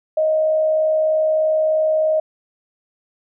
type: tone with frequency modulation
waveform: sine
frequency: 626 Hz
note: D#5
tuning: 10 cents sharp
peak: -14 dBFS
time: 0.17-2.2 s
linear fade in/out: 5 ms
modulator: 63.2 Hz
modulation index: 0.22
effects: none